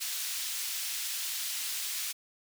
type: high-pass noise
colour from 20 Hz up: pink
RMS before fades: -35 dBFS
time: 0-2.13 s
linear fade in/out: 20 ms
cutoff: 3200 Hz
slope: 12 dB/octave
effects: none